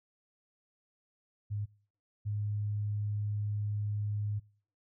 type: tone pair in turn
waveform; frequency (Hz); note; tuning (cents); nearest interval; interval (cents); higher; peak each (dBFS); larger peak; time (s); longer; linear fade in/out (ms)
sine; 103.5 / 104.09; G#2 / G#2; -5 / +4; unison; 9; second; -32 / -31; second; 1.5-1.66 / 2.25-4.4; second; 20
effects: noise-tail reverb RT60 0.5 s tail -25 dB re dry